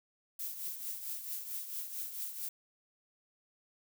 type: noise with tremolo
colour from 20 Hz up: violet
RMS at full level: -38 dBFS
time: 0.39-2.49 s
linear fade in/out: 5 ms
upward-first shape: triangle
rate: 4.5 Hz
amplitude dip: 65%
effects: none